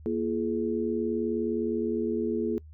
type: tone cluster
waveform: sine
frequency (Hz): 234.6 / 343 / 422.5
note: A#3 / F4 / G#4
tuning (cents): +11 / -31 / +30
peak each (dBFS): -30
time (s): 0.06-2.58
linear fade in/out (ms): 0
effects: noise-tail reverb RT60 0.1 s tail -24 dB re dry + added 77 Hz sine -45 dBFS peak until 2.73 s